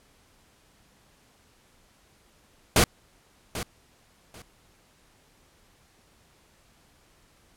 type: noise with echo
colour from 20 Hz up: pink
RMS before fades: -18 dBFS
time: 2.76-2.84 s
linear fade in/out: 2 ms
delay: 790 ms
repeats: 2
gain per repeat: -14 dB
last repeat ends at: 4.42 s
effects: pink hiss -61 dBFS RMS until 7.56 s + low-pass 12000 Hz 12 dB/octave